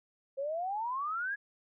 sine exponential sweep, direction up, 529 to 1700 Hz, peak -32 dBFS, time 0.37-1.36 s, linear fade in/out 20 ms, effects none

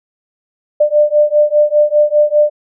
sine beating tone pair, 594 / 599 Hz, D5 / D5, +20 / +34 cents, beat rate 5 Hz, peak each -11 dBFS, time 0.8-2.5 s, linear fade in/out 10 ms, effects none

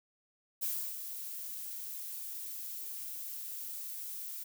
violet noise with ADSR envelope, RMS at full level -34 dBFS, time 0.61-4.44 s, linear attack 19 ms, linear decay 320 ms, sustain -8 dB, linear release 14 ms, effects none

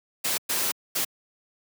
white noise bursts at uneven times, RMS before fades -26 dBFS, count 3, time 0.24-0.38 / 0.49-0.72 / 0.95-1.05 s, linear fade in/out 10 ms, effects high-pass 150 Hz 12 dB/octave

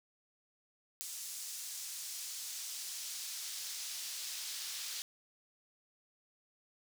brown noise with high-pass filter sweep, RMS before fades -43 dBFS, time 1.01-5.02 s, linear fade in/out 0 ms, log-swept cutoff 6900 to 4500 Hz, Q 1.1, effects none

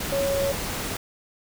sine tone in noise, 554 Hz, C#5, 1 cent flat, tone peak -22 dBFS, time 0.12-0.52 s, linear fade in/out 5 ms, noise pink, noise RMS -30 dBFS, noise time 0-0.97 s, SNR +5 dB, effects none

